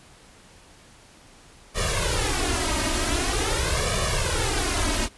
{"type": "noise with flanger", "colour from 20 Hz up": "pink", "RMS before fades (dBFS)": -24, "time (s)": [1.74, 5.09], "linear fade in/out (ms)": 50, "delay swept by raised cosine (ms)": [1.7, 3.2], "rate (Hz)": 0.45, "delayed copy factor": 0.95, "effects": ["pink hiss -51 dBFS RMS until 5.17 s", "resampled to 24000 Hz"]}